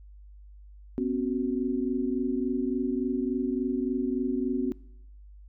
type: chord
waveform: sine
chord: B suspended second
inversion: none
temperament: equal with one note detuned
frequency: 246.9 / 270.4 / 370 Hz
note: B3 / C#4 / F#4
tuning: 0 / -43 / 0 cents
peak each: -29 / -29 / -31 dBFS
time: 0.98-4.72 s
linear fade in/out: 0 ms
effects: noise-tail reverb RT60 0.8 s tail -23 dB re dry + added 50 Hz sine -46 dBFS peak until 5.48 s